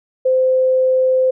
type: tone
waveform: sine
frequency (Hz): 517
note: C5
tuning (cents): -21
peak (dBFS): -11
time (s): 0.25-1.31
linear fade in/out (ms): 10
effects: none